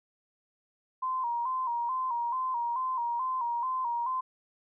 sine tone with vibrato, 987.8 Hz, B5, in tune, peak -28 dBFS, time 1.02-4.21 s, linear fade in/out 10 ms, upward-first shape square, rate 2.3 Hz, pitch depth 77 cents each way, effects none

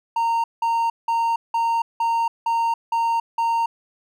triangle tone bursts, 922 Hz, A#5, 19 cents flat, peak -16 dBFS, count 8, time 0.16-3.66 s, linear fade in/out 5 ms, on 280 ms, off 180 ms, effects none

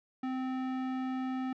square tone, 259.2 Hz, C4, 16 cents flat, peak -33 dBFS, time 0.23-1.53 s, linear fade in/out 5 ms, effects low-pass 2000 Hz 12 dB/octave

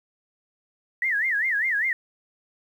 sine tone with vibrato, 1864.7 Hz, A#6, in tune, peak -21 dBFS, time 1.02-1.93 s, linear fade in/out 2 ms, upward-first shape sine, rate 5 Hz, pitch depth 230 cents each way, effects 9-bit

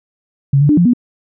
sine tone with pitch steps, 138.7 / 145.1 / 297.3 / 174.2 / 243.5 Hz, C#3 / D3 / D4 / F3 / B3, +1 / -21 / +21 / -4 / -24 cents, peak -7 dBFS, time 0.53-0.935 s, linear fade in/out 5 ms, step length 81 ms, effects none

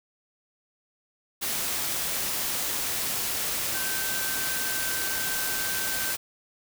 sine tone in noise, 1548 Hz, G6, 22 cents flat, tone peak -34 dBFS, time 3.73-6.14 s, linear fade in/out 20 ms, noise white, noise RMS -29 dBFS, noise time 1.41-6.17 s, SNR -8 dB, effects none

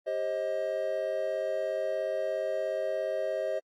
triangle tone cluster, 394.7 / 533 / 630 Hz, G4 / C5 / D#5, +12 / +32 / +21 cents, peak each -36 / -31 / -29 dBFS, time 0.06-3.6 s, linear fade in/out 20 ms, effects AAC 48 kbps

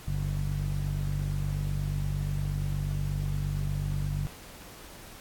sawtooth tone with low-pass filter, 48.45 Hz, G1, 20 cents flat, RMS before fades -30 dBFS, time 0.07-4.27 s, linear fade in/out 0 ms, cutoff 140 Hz, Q 4.3, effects pink hiss -48 dBFS RMS until 5.2 s + AAC 64 kbps

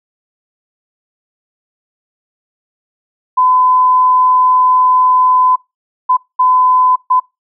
sine tone bursts at uneven times, 1012 Hz, B5, 42 cents sharp, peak -7 dBFS, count 4, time 3.37-5.56 / 6.09-6.17 / 6.39-6.96 / 7.1-7.2 s, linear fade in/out 10 ms, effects noise-tail reverb RT60 0.2 s tail -22 dB re dry

